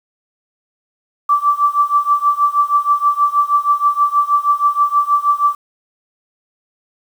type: tone with tremolo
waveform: sine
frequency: 1164 Hz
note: D6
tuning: 16 cents flat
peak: -7 dBFS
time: 1.29-5.55 s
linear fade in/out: 5 ms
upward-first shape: triangle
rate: 6.3 Hz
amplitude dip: 95%
effects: 7-bit